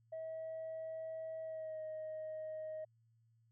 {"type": "tone with pitch glide", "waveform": "sine", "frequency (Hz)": [643, 626.1], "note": ["E5", "D#5"], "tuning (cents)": [-43, 11], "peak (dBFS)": -40, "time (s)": [0.12, 2.85], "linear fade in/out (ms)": 10, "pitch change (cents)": -46, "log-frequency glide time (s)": [1.42, 1.82], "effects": ["tanh soft clip ceiling -39 dBFS", "added 114 Hz sine -69 dBFS peak until 3.51 s"]}